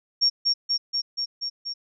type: tone with echo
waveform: sine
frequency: 5530 Hz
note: F8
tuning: 18 cents flat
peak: -16 dBFS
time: 0.21-0.3 s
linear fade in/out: 20 ms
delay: 240 ms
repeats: 6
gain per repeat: -2 dB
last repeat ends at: 1.74 s
effects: none

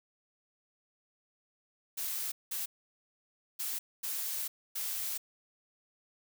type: noise bursts at uneven times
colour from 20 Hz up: blue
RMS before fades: -36 dBFS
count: 5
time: 1.97-2.32 / 2.51-2.66 / 3.59-3.79 / 4.03-4.48 / 4.75-5.18 s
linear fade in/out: 10 ms
effects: none

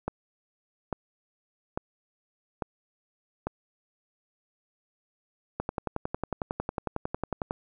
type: two click trains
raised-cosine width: 1 ms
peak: -15 / -15 dBFS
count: 5 / 22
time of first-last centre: 0.08-3.47 / 5.6-7.509 s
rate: 1.18 / 11 Hz
effects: none

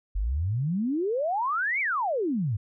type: exponential two-way sweep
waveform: sine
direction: up then down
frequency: 44 to 2346 to 94.5 Hz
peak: -24 dBFS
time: 0.15-2.57 s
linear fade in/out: 10 ms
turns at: 1.8 s
effects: none

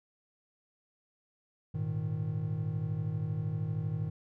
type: chord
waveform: triangle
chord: Ab suspended second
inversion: none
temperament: equal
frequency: 103.83 / 116.54 / 155.56 Hz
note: Ab2 / Bb2 / Eb3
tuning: 0 / 0 / 0 cents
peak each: -34 / -35 / -32 dBFS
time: 1.74-4.1 s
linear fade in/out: 10 ms
effects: none

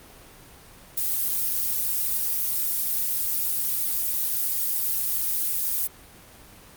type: noise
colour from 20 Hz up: violet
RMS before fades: -25 dBFS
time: 0.97-5.87 s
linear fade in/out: 5 ms
effects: pink hiss -48 dBFS RMS until 6.76 s + Opus 24 kbps

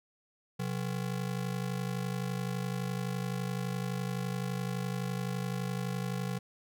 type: ring-modulated tone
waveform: square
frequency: 154.5 Hz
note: D#3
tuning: 12 cents flat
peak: -30 dBFS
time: 0.59-6.39 s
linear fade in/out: 10 ms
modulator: 25.9 Hz
effects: none

